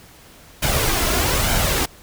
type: noise with flanger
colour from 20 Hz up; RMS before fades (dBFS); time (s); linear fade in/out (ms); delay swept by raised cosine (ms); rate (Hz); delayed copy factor
pink; -19; 0.62-1.86; 10; 1.3 to 3; 1.1; +0.5
effects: pink hiss -46 dBFS RMS until 2.02 s